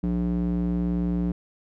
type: tone with band-pass filter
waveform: square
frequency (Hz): 59.1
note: A#1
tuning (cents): +24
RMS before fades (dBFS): -25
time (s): 0.03-1.32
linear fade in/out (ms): 5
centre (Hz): 220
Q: 3.5
effects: none